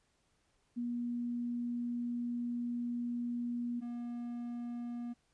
sine / triangle tone pair in turn, 240 / 239.1 Hz, B3 / A#3, -49 / +44 cents, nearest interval unison, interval 7 cents, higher first, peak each -34 / -36 dBFS, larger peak first, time 0.76-3.81 / 3.81-5.14 s, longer first, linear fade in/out 20 ms, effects pink hiss -75 dBFS RMS until 5.33 s + resampled to 22050 Hz

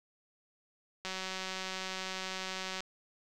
click train, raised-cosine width 0.2 ms, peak -21 dBFS, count 331, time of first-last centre 1.05-2.805 s, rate 188 Hz, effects none

